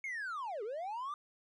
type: linear two-way sweep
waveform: triangle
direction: down then up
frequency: 2212 to 392 to 1213 Hz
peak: -35 dBFS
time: 0.04-1.14 s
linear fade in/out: 2 ms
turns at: 0.63 s
effects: tanh soft clip ceiling -31 dBFS + resampled to 24000 Hz